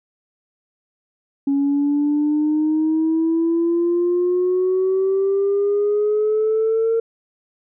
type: exponential sweep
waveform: sine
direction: up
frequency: 277.2 to 457.4 Hz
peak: -14 dBFS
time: 1.47-7 s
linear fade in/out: 5 ms
effects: tanh soft clip ceiling -12 dBFS